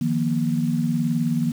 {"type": "chord", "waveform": "sine", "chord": "Eb suspended second", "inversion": "none", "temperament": "equal with one note detuned", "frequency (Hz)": [155.56, 174.61, 236.9], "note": ["Eb3", "F3", "Bb3"], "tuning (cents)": [0, 0, 28], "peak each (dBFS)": [-24, -26, -22], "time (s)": [0.01, 1.52], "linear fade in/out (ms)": 5, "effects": ["7-bit"]}